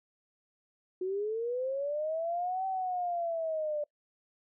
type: linear two-way sweep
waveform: sine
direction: up then down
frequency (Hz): 362 to 769 to 587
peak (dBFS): -30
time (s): 1.01-3.84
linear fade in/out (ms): 5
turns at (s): 2.66
effects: noise-tail reverb RT60 0.1 s tail -24 dB re dry